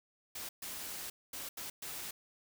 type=noise bursts at uneven times; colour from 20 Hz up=white; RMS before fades=-43 dBFS; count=5; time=0.35-0.49 / 0.62-1.1 / 1.33-1.49 / 1.57-1.7 / 1.82-2.11 s; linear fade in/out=5 ms; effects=none